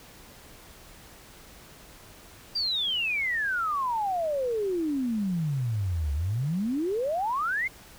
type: exponential two-way sweep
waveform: sine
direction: down then up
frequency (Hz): 4800 to 69.3 to 2185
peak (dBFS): -25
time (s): 2.55-7.68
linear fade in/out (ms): 10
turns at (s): 6.13
effects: pink hiss -50 dBFS RMS until 7.98 s